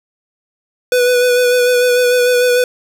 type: tone with vibrato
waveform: square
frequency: 493.9 Hz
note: B4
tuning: in tune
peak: -10 dBFS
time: 0.92-2.64 s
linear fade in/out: 2 ms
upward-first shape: sine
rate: 6.7 Hz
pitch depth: 21 cents each way
effects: 7-bit